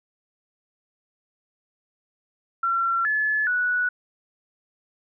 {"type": "tone with pitch steps", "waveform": "sine", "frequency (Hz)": [1361, 1721, 1473], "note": ["F6", "A6", "F#6"], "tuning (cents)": [-45, -39, -8], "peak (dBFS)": -20, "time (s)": [2.63, 3.89], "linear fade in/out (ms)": 5, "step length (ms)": 420, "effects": []}